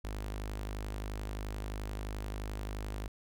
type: tone with notch filter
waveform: sawtooth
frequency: 51.5 Hz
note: G#1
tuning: 14 cents flat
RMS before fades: -39 dBFS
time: 0.04-3.08 s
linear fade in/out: 5 ms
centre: 150 Hz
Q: 1.8
effects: none